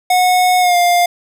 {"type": "tone with pitch glide", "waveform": "square", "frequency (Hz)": [730, 703.1], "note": ["F#5", "F5"], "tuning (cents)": [-24, 11], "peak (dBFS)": -10, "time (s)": [0.1, 1.06], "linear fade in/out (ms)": 5, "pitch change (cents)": -65, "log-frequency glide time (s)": [0.6, 0.76], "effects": []}